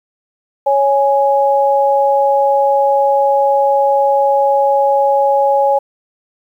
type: tone pair together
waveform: sine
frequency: 555 / 831 Hz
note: C#5 / G#5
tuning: +2 / +1 cents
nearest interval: perfect fifth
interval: 699 cents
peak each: -12 dBFS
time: 0.66-5.79 s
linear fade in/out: 10 ms
effects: 8-bit